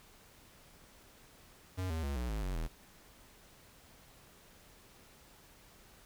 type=tone with pitch steps; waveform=square; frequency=92.5 / 80.53 / 70.1 / 61.03 / 53.13 / 46.25 / 40.26 Hz; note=F#2 / E2 / C#2 / B1 / G#1 / F#1 / E1; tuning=0 / -40 / +20 / -20 / +40 / 0 / -40 cents; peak=-35 dBFS; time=1.77-2.68 s; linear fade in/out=20 ms; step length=130 ms; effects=pink hiss -60 dBFS RMS until 6.05 s

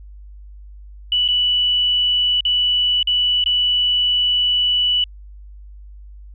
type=tone with dropouts; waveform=sine; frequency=2960 Hz; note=F#7; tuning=in tune; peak=-14 dBFS; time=1.12-5.04 s; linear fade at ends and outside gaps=2 ms; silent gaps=1.279-1.286 / 2.407-2.451 / 3.029-3.072 / 3.44-3.46 s; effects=added 50 Hz sine -36 dBFS peak until 6.34 s

